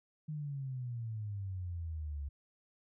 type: exponential sweep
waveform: sine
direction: down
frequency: 155.56 to 69.3 Hz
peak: -37 dBFS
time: 0.28-2.29 s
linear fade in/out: 10 ms
effects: none